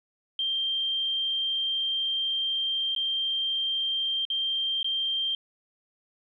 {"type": "tone with dropouts", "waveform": "sine", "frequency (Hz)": 3168, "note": "G7", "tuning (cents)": 18, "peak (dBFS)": -25, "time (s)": [0.39, 5.35], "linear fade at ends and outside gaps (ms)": 2, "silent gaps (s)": [[2.95, 2.962], [4.252, 4.301], [4.83, 4.844]], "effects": ["11-bit"]}